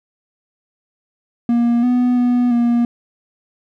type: tone with pitch steps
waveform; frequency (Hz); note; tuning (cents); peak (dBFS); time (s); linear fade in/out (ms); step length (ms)
triangle; 236.8 / 247.2 / 245 / 237.6; A#3 / B3 / B3 / A#3; +27 / +2 / -14 / +33; -10; 1.49-2.85; 2; 340
effects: none